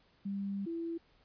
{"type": "tone pair in turn", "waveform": "sine", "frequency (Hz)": [198.4, 333.7], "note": ["G3", "E4"], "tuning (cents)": [21, 21], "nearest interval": "major sixth", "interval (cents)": 900, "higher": "second", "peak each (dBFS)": [-34, -35], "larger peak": "first", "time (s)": [[0.25, 0.66], [0.66, 0.98]], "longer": "first", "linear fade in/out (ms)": 10, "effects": ["pink hiss -68 dBFS RMS until 1.24 s", "resampled to 11025 Hz"]}